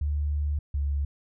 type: tone pair in turn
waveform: sine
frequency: 73.4 / 71.06 Hz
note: D2 / C#2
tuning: 0 / +44 cents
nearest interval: minor second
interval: 56 cents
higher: first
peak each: -24 / -24 dBFS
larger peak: neither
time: 0.01-0.59 / 0.74-1.05 s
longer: first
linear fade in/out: 5 ms
effects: none